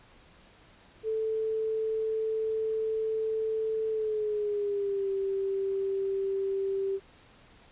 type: tone with pitch glide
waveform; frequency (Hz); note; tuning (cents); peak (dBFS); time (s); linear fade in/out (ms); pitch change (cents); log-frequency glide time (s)
sine; 440 to 389.7; A4 to G4; 0 to -10; -27; 1.03-7; 50; -210; 3.89-5.11
effects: pink hiss -57 dBFS RMS until 7.71 s + resampled to 8000 Hz